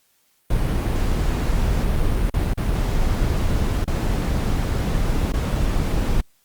brown noise with dropouts, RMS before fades -20 dBFS, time 0.5-6.21 s, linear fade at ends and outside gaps 5 ms, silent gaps 2.3-2.339 / 2.537-2.574 / 3.845-3.876 / 5.323-5.336 s, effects white hiss -63 dBFS RMS until 6.44 s + Opus 48 kbps

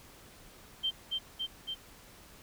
sine tone with echo, 3136 Hz, G7, in tune, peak -28 dBFS, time 0.83-0.91 s, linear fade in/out 20 ms, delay 280 ms, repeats 3, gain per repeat -2 dB, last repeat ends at 1.75 s, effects pink hiss -55 dBFS RMS until 2.42 s

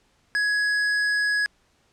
sine tone with hard clipping, 1674 Hz, G#6, 13 cents sharp, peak -22 dBFS, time 0.35-1.46 s, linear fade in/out 0 ms, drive 10 dB, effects pink hiss -64 dBFS RMS until 1.92 s + low-pass 8000 Hz 12 dB/octave

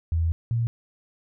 sine tone pair in turn, 82.41 / 116.55 Hz, E2 / A#2, 0 / 0 cents, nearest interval tritone, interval 600 cents, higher second, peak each -20 / -21 dBFS, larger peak first, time 0.12-0.32 / 0.51-0.67 s, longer first, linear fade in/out 0 ms, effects none

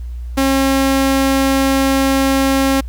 sawtooth tone, 270 Hz, C#4, 45 cents flat, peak -8 dBFS, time 0.37-2.81 s, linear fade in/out 10 ms, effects added 60 Hz sine -23 dBFS peak until 2.88 s + pink hiss -53 dBFS RMS until 2.88 s

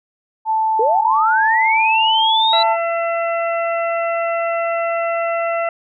sine tone with pitch glide, 880 to 886.6 Hz, A5 to A5, 0 to +13 cents, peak -14 dBFS, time 0.45-2.77 s, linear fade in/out 50 ms, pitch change +13 cents, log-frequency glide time 1.38-1.48 s
sine linear sweep, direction up, 415.3 to 3994 Hz, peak -15 dBFS, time 0.79-2.63 s, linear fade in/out 5 ms
harmonic tone, 673 Hz, E5, 36 cents sharp, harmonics 1 / 2 / 3 / 4, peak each -18 / -24 / -28 / -30 dBFS, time 2.53-5.69 s, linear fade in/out 2 ms
effects none

